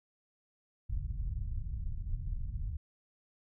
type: low-pass noise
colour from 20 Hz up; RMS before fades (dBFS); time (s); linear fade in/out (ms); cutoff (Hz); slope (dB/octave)
pink; -36; 0.89-2.77; 10; 110; 24
effects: none